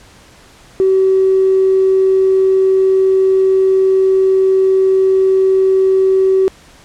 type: tone with tanh clipping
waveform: triangle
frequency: 381.1 Hz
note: G4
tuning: 49 cents flat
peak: -8 dBFS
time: 0.8-6.48 s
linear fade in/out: 0 ms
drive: 4 dB
effects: pink hiss -43 dBFS RMS until 6.84 s + low-pass 9000 Hz 12 dB/octave